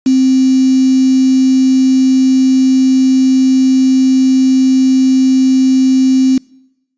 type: tone with quantisation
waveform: sine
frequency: 261.6 Hz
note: C4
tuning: in tune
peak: -6 dBFS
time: 0.06-6.38 s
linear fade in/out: 5 ms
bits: 4
effects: noise-tail reverb RT60 0.9 s tail -26 dB re dry + resampled to 16000 Hz